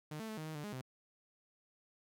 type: tone with pitch steps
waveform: sawtooth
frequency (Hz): 152.3 / 221.5 / 217.7 / 156 / 157.1 / 148.3 / 207.9 / 129.3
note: D#3 / A3 / A3 / D#3 / D#3 / D3 / G#3 / C3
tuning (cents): -37 / +12 / -18 / +5 / +17 / +17 / +2 / -20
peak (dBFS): -38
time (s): 0.11-0.814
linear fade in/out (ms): 5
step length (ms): 88
effects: none